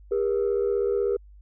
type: tone pair together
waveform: sine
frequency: 402 / 478.1 Hz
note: G4 / A#4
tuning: +44 / +44 cents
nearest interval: minor third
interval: 300 cents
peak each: -22 / -24 dBFS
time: 0.11-1.17 s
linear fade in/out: 10 ms
effects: tanh soft clip ceiling -17 dBFS + added 50 Hz sine -46 dBFS peak until 1.41 s